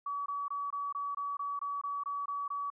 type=tone bursts; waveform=sine; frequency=1139 Hz; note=C#6; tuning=47 cents sharp; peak=-33 dBFS; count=12; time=0.06-2.702 s; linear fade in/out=5 ms; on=200 ms; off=22 ms; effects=none